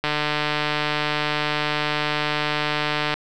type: click train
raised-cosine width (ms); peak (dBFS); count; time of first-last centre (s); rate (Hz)
0.3; -6; 466; 0.04-3.14; 150
effects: none